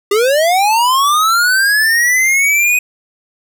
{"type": "linear sweep", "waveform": "square", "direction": "up", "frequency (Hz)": [392, 2510], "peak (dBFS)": -10, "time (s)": [0.11, 2.79], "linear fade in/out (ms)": 5, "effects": []}